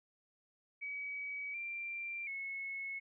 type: tone with pitch steps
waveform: sine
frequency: 2273 / 2365 / 2190 Hz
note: C#7 / D7 / C#7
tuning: +43 / +12 / -22 cents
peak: -39 dBFS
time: 0.81-3 s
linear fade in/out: 20 ms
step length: 730 ms
effects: none